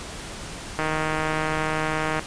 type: click train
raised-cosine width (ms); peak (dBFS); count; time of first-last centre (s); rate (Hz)
0.5; -10; 220; 0.79-2.194; 156
effects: pink hiss -36 dBFS RMS until 2.26 s + resampled to 22050 Hz